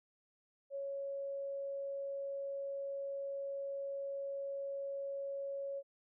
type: tone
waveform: sine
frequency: 554.4 Hz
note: C#5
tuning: in tune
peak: -38 dBFS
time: 0.7-5.83 s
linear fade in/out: 50 ms
effects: none